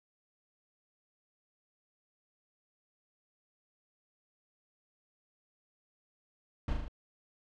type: noise with echo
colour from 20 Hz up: brown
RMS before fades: -31 dBFS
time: 6.68-6.73 s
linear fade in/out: 2 ms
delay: 38 ms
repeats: 4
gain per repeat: -3 dB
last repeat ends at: 6.882 s
effects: low-pass 4000 Hz 12 dB/octave